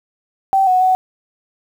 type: tone with pitch steps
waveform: sine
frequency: 774 / 738 / 746 Hz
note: G5 / F#5 / F#5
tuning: -22 / -5 / +14 cents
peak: -10 dBFS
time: 0.53-0.95 s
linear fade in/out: 0 ms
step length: 140 ms
effects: 7-bit